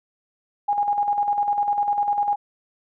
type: tone with tremolo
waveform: sine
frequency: 820 Hz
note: G#5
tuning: 22 cents flat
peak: -17 dBFS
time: 0.68-2.36 s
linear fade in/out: 10 ms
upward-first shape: square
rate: 10 Hz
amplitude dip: 50%
effects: none